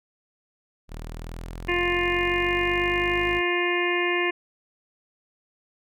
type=linear sweep; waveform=sawtooth; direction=up; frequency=38.89 to 52.6 Hz; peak=-30 dBFS; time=0.88-3.42 s; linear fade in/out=50 ms
type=harmonic tone; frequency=352 Hz; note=F4; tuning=14 cents sharp; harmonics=1 / 2 / 3 / 5 / 6 / 7 / 8; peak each=-25 / -34 / -31 / -29 / -28 / -31 / -34 dBFS; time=1.68-4.31 s; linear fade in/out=10 ms
effects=none